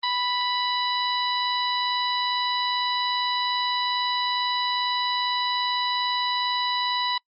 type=harmonic tone; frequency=987.8 Hz; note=B5; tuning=in tune; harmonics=1 / 2 / 3 / 4 / 5; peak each=-26 / -32 / -33 / -27 / -38 dBFS; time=0.03-7.18 s; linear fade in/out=5 ms; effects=noise-tail reverb RT60 0.1 s tail -26 dB re dry + Opus 24 kbps